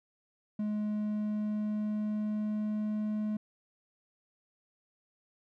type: tone with pitch glide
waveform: triangle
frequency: 210.8 to 212.8 Hz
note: G#3 to G#3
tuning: +26 to +42 cents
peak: -28 dBFS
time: 0.59-3.37 s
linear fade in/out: 5 ms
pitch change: +16 cents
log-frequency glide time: 0.84-3.15 s
effects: none